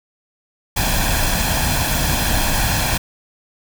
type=noise with comb filter; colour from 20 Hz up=pink; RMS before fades=-18 dBFS; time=0.76-2.98 s; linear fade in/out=10 ms; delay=1.2 ms; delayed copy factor=+0.65; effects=none